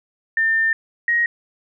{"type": "tone pair in turn", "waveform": "sine", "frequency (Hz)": [1800, 1882.4], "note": ["A6", "A#6"], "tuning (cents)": [39, 16], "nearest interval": "minor second", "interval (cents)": 77, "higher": "second", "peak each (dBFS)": -15, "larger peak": "neither", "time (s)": [[0.37, 0.73], [1.08, 1.26]], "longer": "first", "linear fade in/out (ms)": 2, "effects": []}